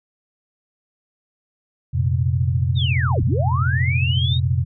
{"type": "chord", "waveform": "sine", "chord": "F suspended fourth", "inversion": "none", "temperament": "equal with one note detuned", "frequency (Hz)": [89.4, 116.54, 130.81], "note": ["F2", "Bb2", "C3"], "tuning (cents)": [41, 0, 0], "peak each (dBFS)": [-20, -23, -20], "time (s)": [1.93, 4.65], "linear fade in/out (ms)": 20}
{"type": "linear two-way sweep", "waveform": "sine", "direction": "down then up", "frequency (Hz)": [3838, 33.57, 3838], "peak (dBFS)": -23, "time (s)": [2.75, 4.4], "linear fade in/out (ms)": 50, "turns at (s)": 3.23}
{"effects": []}